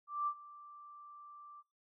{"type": "tone with ADSR envelope", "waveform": "sine", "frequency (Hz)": 1174.7, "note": "D6", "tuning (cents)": 0, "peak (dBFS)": -31, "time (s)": [0.07, 1.63], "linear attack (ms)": 200, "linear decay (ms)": 68, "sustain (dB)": -20, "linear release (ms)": 37, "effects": ["noise-tail reverb RT60 0.3 s tail -25 dB re dry"]}